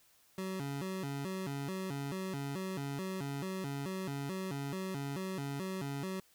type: tone with vibrato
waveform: 25% pulse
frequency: 162.6 Hz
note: E3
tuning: 23 cents flat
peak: -33 dBFS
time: 0.38-6.2 s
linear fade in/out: 2 ms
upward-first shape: square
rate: 2.3 Hz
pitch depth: 260 cents each way
effects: white hiss -67 dBFS RMS until 6.34 s

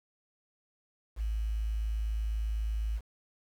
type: tone with quantisation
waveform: sine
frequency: 54 Hz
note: A1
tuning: 32 cents flat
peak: -29 dBFS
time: 1.16-3.01 s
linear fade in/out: 50 ms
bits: 9
effects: none

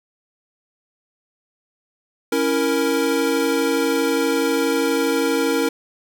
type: chord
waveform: square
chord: A# diminished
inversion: first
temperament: equal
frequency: 277.2 / 329.6 / 466.2 Hz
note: C#4 / E4 / A#4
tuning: 0 / 0 / 0 cents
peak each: -23 / -24 / -21 dBFS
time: 2.32-5.69 s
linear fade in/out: 5 ms
effects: none

